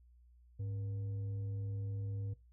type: tone with frequency modulation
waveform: sine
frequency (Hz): 102.3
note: G#2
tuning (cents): -26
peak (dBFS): -37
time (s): 0.59-2.34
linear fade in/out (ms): 10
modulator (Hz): 376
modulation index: 0.21
effects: noise-tail reverb RT60 0.2 s tail -17 dB re dry + added 60 Hz sine -60 dBFS peak until 2.52 s